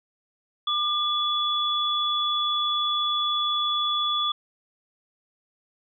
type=tone pair together; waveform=sine; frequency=1201 / 3424 Hz; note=D6 / A7; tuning=+38 / -48 cents; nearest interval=octave + tritone; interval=1814 cents; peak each=-26 / -24 dBFS; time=0.67-4.32 s; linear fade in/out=5 ms; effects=none